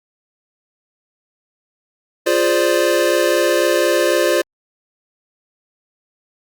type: chord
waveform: square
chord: D half-diminished seventh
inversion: first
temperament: equal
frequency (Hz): 349.2 / 415.3 / 523.3 / 587.3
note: F4 / Ab4 / C5 / D5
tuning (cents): 0 / 0 / 0 / 0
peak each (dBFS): -19 / -23 / -19 / -19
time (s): 2.26-4.42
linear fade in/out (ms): 10
effects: Opus 48 kbps